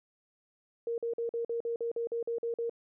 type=tone bursts; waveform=sine; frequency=466.2 Hz; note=A#4; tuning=in tune; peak=-30 dBFS; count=12; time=0.87-2.696 s; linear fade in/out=2 ms; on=110 ms; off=46 ms; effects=none